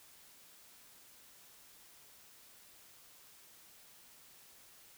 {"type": "silence", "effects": ["white hiss -60 dBFS RMS until 4.97 s"]}